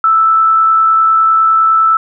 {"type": "tone with amplitude modulation", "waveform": "sine", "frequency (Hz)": 1318.5, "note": "E6", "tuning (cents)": 0, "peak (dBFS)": -5, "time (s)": [0.04, 1.97], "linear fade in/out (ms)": 2, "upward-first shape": "sine", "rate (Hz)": 69.9, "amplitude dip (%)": 25, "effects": []}